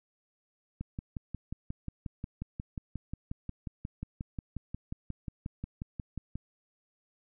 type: click train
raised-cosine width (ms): 5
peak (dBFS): -24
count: 32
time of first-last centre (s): 0.81-6.356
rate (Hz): 5.59
effects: none